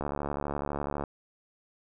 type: click train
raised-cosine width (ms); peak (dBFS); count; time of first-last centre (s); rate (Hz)
1; -18; 75; 0.01-1.038; 72
effects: none